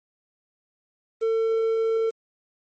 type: tone with quantisation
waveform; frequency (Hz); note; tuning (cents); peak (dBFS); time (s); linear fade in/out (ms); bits
triangle; 450; A4; +39; -18; 1.21-2.11; 20; 8
effects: MP3 32 kbps